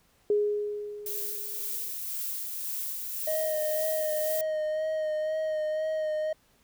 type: tone with exponential decay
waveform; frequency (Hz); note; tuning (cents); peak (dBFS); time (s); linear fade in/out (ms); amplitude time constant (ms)
sine; 415.3; G#4; 0; -20; 0.3-1.91; 2; 350
type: noise with tremolo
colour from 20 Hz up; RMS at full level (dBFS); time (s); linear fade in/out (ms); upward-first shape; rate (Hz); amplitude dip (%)
violet; -33; 1.06-4.41; 2; sine; 1.9; 30
type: tone with vibrato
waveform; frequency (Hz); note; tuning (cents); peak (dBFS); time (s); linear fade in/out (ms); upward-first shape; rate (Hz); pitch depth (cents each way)
triangle; 622.3; D#5; 0; -25; 3.27-6.33; 5; sine; 2; 21
effects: pink hiss -65 dBFS RMS until 6.63 s